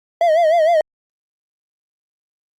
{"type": "tone with vibrato", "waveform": "triangle", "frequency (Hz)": 654, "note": "E5", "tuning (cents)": -14, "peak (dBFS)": -9, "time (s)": [0.21, 0.81], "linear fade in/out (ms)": 2, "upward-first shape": "sine", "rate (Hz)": 6.5, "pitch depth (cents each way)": 110, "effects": ["Opus 48 kbps"]}